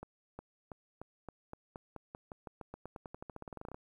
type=accelerating click train; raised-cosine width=1 ms; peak=-30 dBFS; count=29; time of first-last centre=0.03-3.745 s; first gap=360 ms; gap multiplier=0.91; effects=11-bit